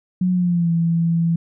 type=tone with pitch glide; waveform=sine; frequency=182.3 to 167.17 Hz; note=F#3 to E3; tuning=-25 to +25 cents; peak=-15 dBFS; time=0.21-1.36 s; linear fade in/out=5 ms; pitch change=-150 cents; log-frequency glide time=0.32-0.71 s; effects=none